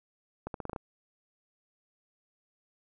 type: accelerating click train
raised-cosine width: 1 ms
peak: -22 dBFS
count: 7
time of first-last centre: 0.47-0.762 s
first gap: 72 ms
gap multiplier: 0.84
effects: none